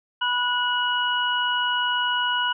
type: tone cluster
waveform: sine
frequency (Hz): 983 / 1465 / 2925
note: B5 / F#6 / F#7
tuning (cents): -8 / -18 / -21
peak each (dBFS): -25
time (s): 0.21-2.53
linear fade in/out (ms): 10
effects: none